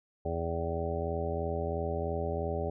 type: harmonic tone with a mistuned harmonic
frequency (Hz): 83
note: E2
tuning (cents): +12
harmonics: 1 / 2 / 3 / 4 / 5 / 6 / 7 / 8 / 9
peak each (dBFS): -35 / -40 / -43 / -44 / -36 / -46 / -37 / -45 / -40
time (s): 0.25-2.7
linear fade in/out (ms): 5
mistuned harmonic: 9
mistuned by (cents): +42
effects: none